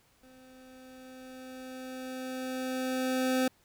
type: tone with level ramp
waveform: 25% pulse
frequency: 258 Hz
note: C4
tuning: 24 cents flat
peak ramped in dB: -51 to -21 dBFS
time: 0.23-3.48 s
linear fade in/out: 5 ms
effects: pink hiss -66 dBFS RMS until 3.64 s